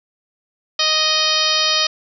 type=harmonic tone with a mistuned harmonic; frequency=622.3 Hz; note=D#5; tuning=in tune; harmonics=1 / 2 / 3 / 4 / 5 / 6 / 7 / 8 / 9; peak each=-27 / -24 / -27 / -25 / -21 / -22 / -22 / -21 / -26 dBFS; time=0.79-1.87 s; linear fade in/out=5 ms; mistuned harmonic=9; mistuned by=+23 cents; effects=none